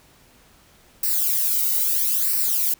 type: noise with flanger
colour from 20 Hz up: violet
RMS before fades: -21 dBFS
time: 1.03-2.74 s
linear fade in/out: 5 ms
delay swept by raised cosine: 0.29 to 1.21 ms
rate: 0.76 Hz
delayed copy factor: -0.7
effects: pink hiss -54 dBFS RMS until 2.79 s